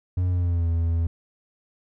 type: tone with pitch glide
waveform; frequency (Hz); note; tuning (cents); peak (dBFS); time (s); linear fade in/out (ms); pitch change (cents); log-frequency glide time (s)
triangle; 90.4 to 83.38; F#2 to E2; -40 to +20; -18; 0.17-1.07; 5; -140; 0.29-0.68
effects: none